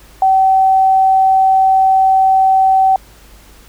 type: tone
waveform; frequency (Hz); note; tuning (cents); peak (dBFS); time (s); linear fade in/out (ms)
sine; 765; G5; -42; -7; 0.22-2.96; 2
effects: added 50 Hz sine -42 dBFS peak until 3.68 s + pink hiss -44 dBFS RMS until 3.68 s